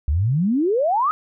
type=exponential sweep; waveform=sine; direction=up; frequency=66.8 to 1300 Hz; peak=-16 dBFS; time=0.08-1.11 s; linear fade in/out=0 ms; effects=none